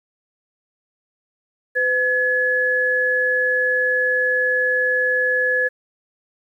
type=tone pair together; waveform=sine; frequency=505.4 / 1700 Hz; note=B4 / G#6; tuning=+40 / +40 cents; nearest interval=octave + major sixth; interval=2100 cents; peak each=-22 / -17 dBFS; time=1.75-5.69 s; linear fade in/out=20 ms; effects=9-bit